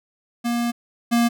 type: tone pair in turn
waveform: square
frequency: 237.1 / 235.5 Hz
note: A#3 / A#3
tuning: +30 / +18 cents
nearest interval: unison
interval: 12 cents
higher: first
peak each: -21 / -16 dBFS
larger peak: second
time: 0.44-0.72 / 1.11-1.29 s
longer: first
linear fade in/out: 20 ms
effects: none